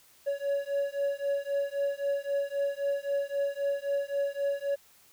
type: beating tone pair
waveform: triangle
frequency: 560 / 563.8 Hz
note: C#5 / C#5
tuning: +18 / +29 cents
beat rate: 3.8 Hz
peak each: -29 dBFS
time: 0.26-4.76 s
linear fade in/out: 20 ms
effects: white hiss -60 dBFS RMS until 5.12 s